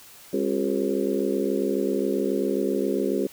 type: harmonic tone with a mistuned harmonic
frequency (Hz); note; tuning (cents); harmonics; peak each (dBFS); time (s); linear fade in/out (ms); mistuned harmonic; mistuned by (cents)
67.4; C#2; -48; 3 / 4 / 5 / 6 / 7 / 8; -30 / -28 / -28 / -27 / -31 / -33; 0.33-3.27; 5; 5; +81
effects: white hiss -48 dBFS RMS until 3.32 s